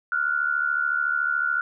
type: tone pair together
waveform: sine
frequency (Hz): 1396.9 / 1470.7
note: F6 / F#6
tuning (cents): 0 / -11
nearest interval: minor second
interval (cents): 89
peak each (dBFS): -24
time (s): 0.12-1.61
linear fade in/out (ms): 2
effects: none